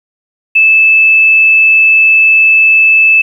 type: tone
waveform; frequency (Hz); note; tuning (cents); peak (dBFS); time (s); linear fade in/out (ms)
sine; 2623; E7; -9; -3; 0.55-3.22; 10
effects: 7-bit